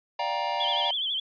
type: chord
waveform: square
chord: G minor seventh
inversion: second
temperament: just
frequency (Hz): 588 / 705.6 / 784 / 940.8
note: D5 / F5 / G5 / Bb5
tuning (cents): +2 / +18 / 0 / +16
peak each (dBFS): -35 / -34 / -34 / -30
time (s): 0.19-0.91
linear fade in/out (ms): 5
type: tone with vibrato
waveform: sine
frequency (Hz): 3257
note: G#7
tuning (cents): -34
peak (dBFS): -26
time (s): 0.6-1.2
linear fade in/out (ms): 5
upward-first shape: sine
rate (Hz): 12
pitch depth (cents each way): 110
effects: resampled to 11025 Hz